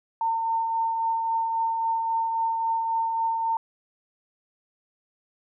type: tone with tremolo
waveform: sine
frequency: 907 Hz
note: A#5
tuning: 48 cents flat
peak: -21 dBFS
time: 0.21-3.57 s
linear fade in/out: 2 ms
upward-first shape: triangle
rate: 3.7 Hz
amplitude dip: 35%
effects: none